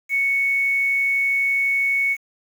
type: tone with quantisation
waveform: sine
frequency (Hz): 2217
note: C#7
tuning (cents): 0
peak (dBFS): -17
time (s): 0.09-2.17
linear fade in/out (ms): 50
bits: 7
effects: none